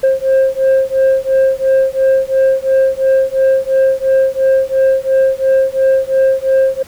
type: beating tone pair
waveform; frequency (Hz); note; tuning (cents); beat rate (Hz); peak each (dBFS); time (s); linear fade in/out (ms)
sine; 530 / 532.9; C5 / C5; +22 / +32; 2.9; -10; 0.03-6.83; 10
effects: tanh soft clip ceiling -6 dBFS + pink hiss -40 dBFS RMS until 6.87 s